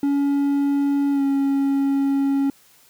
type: tone with pitch glide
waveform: triangle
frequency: 281.9 to 276.1 Hz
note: C#4 to C#4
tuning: +29 to -7 cents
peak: -15 dBFS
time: 0.03-2.5 s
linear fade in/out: 2 ms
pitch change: -36 cents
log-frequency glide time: 1.12-1.22 s
effects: white hiss -54 dBFS RMS until 2.89 s